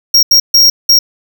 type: tone bursts at uneven times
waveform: square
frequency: 5588 Hz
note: F8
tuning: in tune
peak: -4 dBFS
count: 4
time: 0.14-0.23 / 0.31-0.4 / 0.54-0.7 / 0.89-0.99 s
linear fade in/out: 5 ms
effects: none